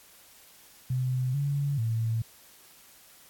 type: tone with pitch steps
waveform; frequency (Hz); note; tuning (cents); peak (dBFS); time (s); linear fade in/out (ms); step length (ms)
sine; 128 / 141.9 / 113.3; C3 / C#3 / A#2; -38 / +41 / -49; -25; 0.9-2.22; 5; 440
effects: white hiss -55 dBFS RMS until 3.29 s + AAC 64 kbps